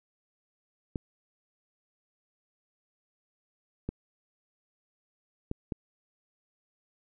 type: clicks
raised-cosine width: 3 ms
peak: -19 dBFS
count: 4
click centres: 0.958 / 3.89 / 5.514 / 5.722 s
effects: none